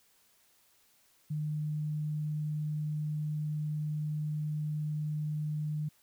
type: tone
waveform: sine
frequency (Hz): 151.6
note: D#3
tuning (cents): -45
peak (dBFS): -31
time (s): 1.3-5.89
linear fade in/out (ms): 10
effects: white hiss -67 dBFS RMS until 6.02 s